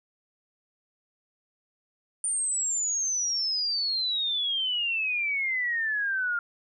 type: exponential sweep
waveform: sine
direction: down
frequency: 9120 to 1396.9 Hz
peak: -25 dBFS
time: 2.24-6.39 s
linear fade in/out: 2 ms
effects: none